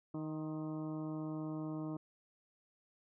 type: harmonic tone with a mistuned harmonic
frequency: 155.7 Hz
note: D#3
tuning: 2 cents sharp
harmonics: 1 / 2 / 3 / 4 / 5 / 6 / 7 / 8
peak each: -43 / -40 / -54 / -51 / -58 / -58 / -56 / -59 dBFS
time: 0.14-1.97 s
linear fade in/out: 5 ms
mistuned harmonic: 7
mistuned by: -33 cents
effects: none